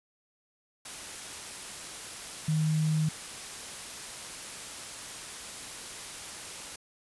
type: tone in noise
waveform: sine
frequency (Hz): 156.2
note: D#3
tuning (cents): +7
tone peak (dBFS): -24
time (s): 2.48-3.09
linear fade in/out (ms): 5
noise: white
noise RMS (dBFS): -41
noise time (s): 0.85-6.76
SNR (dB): +14
effects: resampled to 24000 Hz